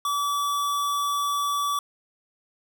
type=tone; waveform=square; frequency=1150 Hz; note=D6; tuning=37 cents flat; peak=-24 dBFS; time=0.05-1.79 s; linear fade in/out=2 ms; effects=none